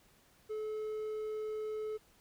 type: tone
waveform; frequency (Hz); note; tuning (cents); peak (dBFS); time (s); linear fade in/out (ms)
triangle; 431; A4; -36; -34; 0.49-1.98; 20
effects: pink hiss -66 dBFS RMS until 2.2 s